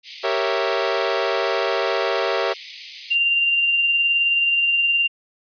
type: high-pass noise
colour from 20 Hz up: white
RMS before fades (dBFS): -31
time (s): 0.03-3.17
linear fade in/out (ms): 50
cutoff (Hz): 2000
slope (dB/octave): 96
type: chord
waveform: sawtooth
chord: G diminished seventh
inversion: none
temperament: equal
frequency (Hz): 392 / 466.2 / 554.4 / 659.3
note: G4 / Bb4 / Db5 / Fb5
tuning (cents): 0 / 0 / 0 / 0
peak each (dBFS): -21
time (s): 0.23-2.54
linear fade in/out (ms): 20
type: tone with tremolo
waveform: sine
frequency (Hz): 2781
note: F7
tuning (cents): -8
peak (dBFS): -14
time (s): 3.1-5.08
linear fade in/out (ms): 20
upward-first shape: triangle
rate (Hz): 19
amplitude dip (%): 35
effects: resampled to 11025 Hz